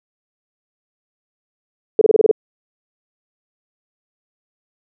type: tone bursts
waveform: sine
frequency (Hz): 434.3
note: A4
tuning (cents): -23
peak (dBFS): -7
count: 7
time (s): 1.99-2.313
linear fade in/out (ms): 2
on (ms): 23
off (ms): 27
effects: none